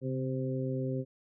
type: harmonic tone with a mistuned harmonic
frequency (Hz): 130.3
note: C3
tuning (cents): -7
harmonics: 1 / 2 / 3 / 4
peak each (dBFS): -33 / -36 / -38 / -39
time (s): 0.01-1.05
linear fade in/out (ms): 50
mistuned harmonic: 1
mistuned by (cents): +41
effects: none